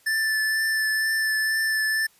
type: tone with vibrato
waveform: square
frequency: 1758 Hz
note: A6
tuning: 2 cents flat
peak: -22 dBFS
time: 0.06-2.07 s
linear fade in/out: 10 ms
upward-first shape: triangle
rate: 2.1 Hz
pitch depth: 16 cents each way
effects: white hiss -59 dBFS RMS until 2.19 s + resampled to 32000 Hz